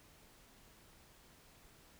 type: silence
effects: pink hiss -63 dBFS RMS until 1.99 s